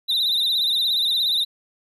triangle tone with vibrato, 3796 Hz, A#7, 31 cents sharp, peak -17 dBFS, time 0.08-1.45 s, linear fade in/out 20 ms, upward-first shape sine, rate 17 Hz, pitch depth 95 cents each way, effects none

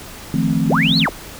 sine chord, F dominant seventh, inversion third, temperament equal with one note detuned, 155.56 / 173.01 / 220 / 261.6 Hz, Eb3 / F3 / A3 / C4, 0 / -16 / 0 / 0 cents, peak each -20 dBFS, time 0.34-1.06 s, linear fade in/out 2 ms
sine linear two-way sweep, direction up then down, 31.92 to 4435 to 31.92 Hz, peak -15 dBFS, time 0.68-1.1 s, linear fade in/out 20 ms, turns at 0.98 s
effects pink hiss -35 dBFS RMS until 1.39 s

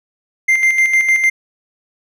triangle tone with tremolo, 2093 Hz, C7, in tune, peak -7 dBFS, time 0.48-1.3 s, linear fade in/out 10 ms, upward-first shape square, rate 6.6 Hz, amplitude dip 50%, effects none

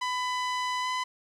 sawtooth tone with pitch glide, 1000 to 1008.7 Hz, B5 to B5, +21 to +36 cents, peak -24 dBFS, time 0.01-1.04 s, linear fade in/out 10 ms, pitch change +15 cents, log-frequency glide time 0.81-0.87 s, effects low-pass 6000 Hz 12 dB/octave + 11-bit

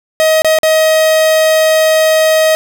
45% pulse tone with dropouts, 632 Hz, D#5, 27 cents sharp, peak -7 dBFS, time 0.2-2.55 s, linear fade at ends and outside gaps 0 ms, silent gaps 0.42-0.446 / 0.587-0.632 s, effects none

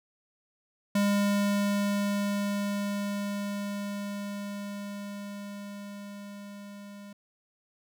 square tone with level ramp, 202.5 Hz, G#3, 43 cents flat, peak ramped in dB -23 to -44 dBFS, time 0.95-7.13 s, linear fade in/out 5 ms, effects none

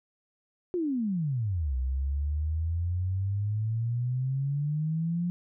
sine exponential two-way sweep, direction down then up, 370 to 63 to 177.4 Hz, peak -26 dBFS, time 0.74-5.3 s, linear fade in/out 0 ms, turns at 1.76 s, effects none

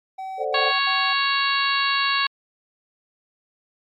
triangle tone bursts, 763 Hz, G5, 47 cents flat, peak -27 dBFS, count 3, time 0.18-1.134 s, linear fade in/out 10 ms, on 270 ms, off 72 ms
sine chord, D dominant seventh, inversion second, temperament equal, 440 / 523.3 / 587.3 / 740 Hz, A4 / C5 / D5 / F#5, 0 / 0 / 0 / 0 cents, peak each -28 dBFS, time 0.37-0.73 s, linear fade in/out 50 ms
harmonic tone, 554.4 Hz, C#5, in tune, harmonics 2 / 3 / 4 / 5 / 6 / 7 / 8, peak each -23 / -25 / -29 / -26 / -32 / -27 / -28 dBFS, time 0.54-2.27 s, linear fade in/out 5 ms
effects MP3 64 kbps

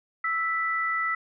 sine tone pair together, 1318.5 / 1975.5 Hz, E6 / B6, 0 / 0 cents, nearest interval perfect fifth, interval 700 cents, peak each -27 dBFS, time 0.24-1.15 s, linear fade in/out 5 ms, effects none

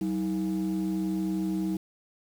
sine tone pair together, 189.5 / 318.7 Hz, F#3 / D#4, +42 / +42 cents, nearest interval major sixth, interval 900 cents, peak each -27 dBFS, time 0.01-1.77 s, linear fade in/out 5 ms, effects tanh soft clip ceiling -23 dBFS + 8-bit

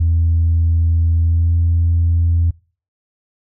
sine tone with pitch glide, 82.9 to 84.3 Hz, E2 to E2, +10 to +39 cents, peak -10 dBFS, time 0-2.51 s, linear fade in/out 10 ms, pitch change +29 cents, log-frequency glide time 1.21-1.54 s, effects noise-tail reverb RT60 0.4 s tail -25 dB re dry + tanh soft clip ceiling -8 dBFS

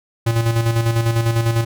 square tone with tremolo, 115 Hz, A#2, 23 cents flat, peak -14 dBFS, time 0.26-1.65 s, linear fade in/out 10 ms, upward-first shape square, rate 10 Hz, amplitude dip 50%, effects none

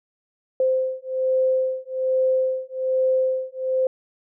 sine beating tone pair, 519 / 520.2 Hz, C5 / C5, -14 / -10 cents, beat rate 1.2 Hz, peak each -22 dBFS, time 0.6-3.87 s, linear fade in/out 2 ms, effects none

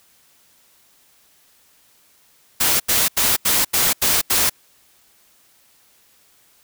white noise bursts, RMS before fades -17 dBFS, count 7, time 2.6-4.498 s, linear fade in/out 10 ms, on 200 ms, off 83 ms, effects white hiss -56 dBFS RMS until 6.63 s

